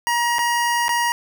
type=tone with dropouts; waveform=25% pulse; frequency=950 Hz; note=A#5; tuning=33 cents sharp; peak=-14 dBFS; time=0.07-1.12 s; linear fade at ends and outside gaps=0 ms; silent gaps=0.384-0.391 / 0.882-0.892 s; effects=none